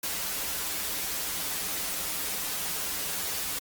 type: noise with comb filter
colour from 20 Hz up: white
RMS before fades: -32 dBFS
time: 0.03-3.59 s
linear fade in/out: 5 ms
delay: 8.3 ms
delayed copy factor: -0.75
effects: Opus 48 kbps